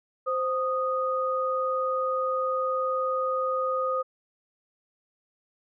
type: tone pair together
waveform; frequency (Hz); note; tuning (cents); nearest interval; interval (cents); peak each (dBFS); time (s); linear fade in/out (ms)
sine; 520.8 / 1240; C5 / D#6; -8 / -6; octave + minor third; 1502; -27 / -27; 0.26-4.03; 20
effects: none